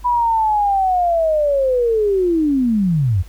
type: linear sweep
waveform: sine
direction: down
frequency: 987.8 to 80.5 Hz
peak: -13 dBFS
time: 0.04-3.23 s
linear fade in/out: 20 ms
effects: added 50 Hz sine -35 dBFS peak until 3.28 s + pink hiss -49 dBFS RMS until 3.28 s